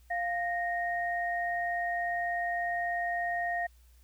sine tone pair together, 698.5 / 1858.3 Hz, F5 / A#6, 0 / -6 cents, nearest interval octave + perfect fourth, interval 1694 cents, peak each -31 / -33 dBFS, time 0.1-3.67 s, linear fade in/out 10 ms, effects added 60 Hz sine -56 dBFS peak until 4.03 s + white hiss -68 dBFS RMS until 4.03 s

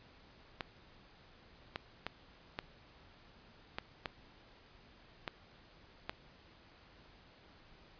clicks, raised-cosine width 0.3 ms, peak -21 dBFS, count 8, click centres 0.608 / 1.759 / 2.066 / 2.589 / 3.785 / 4.058 / 5.278 / 6.095 s, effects pink hiss -61 dBFS RMS until 7.99 s + resampled to 11025 Hz

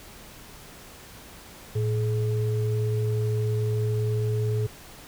sine tone pair together, 112.44 / 424.5 Hz, A2 / G#4, +38 / +38 cents, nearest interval octave + major seventh, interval 2300 cents, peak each -23 / -30 dBFS, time 1.75-4.67 s, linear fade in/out 10 ms, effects pink hiss -46 dBFS RMS until 5.07 s

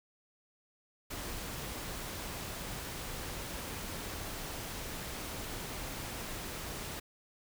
pink noise, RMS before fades -41 dBFS, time 1.1-7 s, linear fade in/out 10 ms, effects none

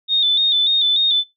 sine tone with vibrato, 3606 Hz, A7, 42 cents sharp, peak -13 dBFS, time 0.08-1.24 s, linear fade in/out 50 ms, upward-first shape square, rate 3.4 Hz, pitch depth 45 cents each way, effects noise-tail reverb RT60 0.2 s tail -21 dB re dry

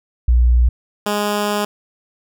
sine / 10% pulse tone pair in turn, 60.3 / 207.1 Hz, B1 / G#3, -41 / -5 cents, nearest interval octave + major sixth, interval 2136 cents, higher second, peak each -9 dBFS, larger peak neither, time 0.28-0.69 / 1.06-1.65 s, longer second, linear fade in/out 5 ms, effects none

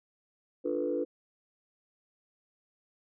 sine chord, B half-diminished seventh, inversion first, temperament equal, 293.7 / 349.2 / 440 / 493.9 Hz, D4 / F4 / A4 / B4, 0 / 0 / 0 / 0 cents, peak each -34 / -34 / -35 / -32 dBFS, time 0.64-1.05 s, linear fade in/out 20 ms, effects tanh soft clip ceiling -20 dBFS

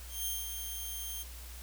5% pulse tone with ADSR envelope, 3182 Hz, G7, 25 cents sharp, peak -24 dBFS, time 0.08-1.24 s, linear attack 180 ms, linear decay 190 ms, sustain -6 dB, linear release 24 ms, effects added 60 Hz sine -45 dBFS peak until 1.62 s + white hiss -51 dBFS RMS until 1.62 s

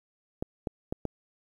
clicks, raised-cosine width 2 ms, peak -17 dBFS, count 4, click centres 0.425 / 0.672 / 0.925 / 1.053 s, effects 9-bit

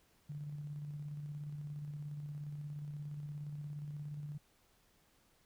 sine tone with tremolo, 147.1 Hz, D3, 3 cents sharp, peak -40 dBFS, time 0.29-4.38 s, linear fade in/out 10 ms, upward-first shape square, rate 17 Hz, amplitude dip 30%, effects pink hiss -71 dBFS RMS until 5.45 s

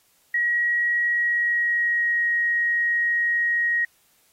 sine tone with pitch glide, 1906 to 1886.3 Hz, A#6 to A#6, +38 to +20 cents, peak -19 dBFS, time 0.34-3.85 s, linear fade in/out 5 ms, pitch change -18 cents, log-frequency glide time 1.06-2.27 s, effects white hiss -62 dBFS RMS until 4.32 s + AAC 48 kbps

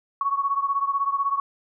sine beating tone pair, 1108.7 / 1124.7 Hz, C#6 / C#6, 0 / +25 cents, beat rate 16 Hz, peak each -23 / -26 dBFS, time 0.21-1.4 s, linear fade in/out 2 ms, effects none

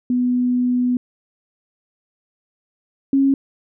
sine tone pair in turn, 247.8 / 273.1 Hz, B3 / C#4, +6 / -26 cents, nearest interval major second, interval 168 cents, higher second, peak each -15 / -12 dBFS, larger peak second, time 0.1-0.97 / 3.13-3.34 s, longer first, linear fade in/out 2 ms, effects none

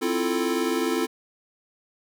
square chord, F major seventh, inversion second, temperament equal, 261.6 / 329.6 / 349.2 / 440 Hz, C4 / E4 / F4 / A4, 0 / 0 / 0 / 0 cents, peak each -29 dBFS, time 0.01-1.07 s, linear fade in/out 20 ms, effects none

